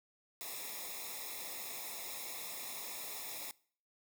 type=noise with comb filter; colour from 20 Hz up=white; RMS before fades=-44 dBFS; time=0.41-3.51 s; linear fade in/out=0 ms; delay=0.66 ms; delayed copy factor=-1; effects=noise-tail reverb RT60 0.5 s tail -22 dB re dry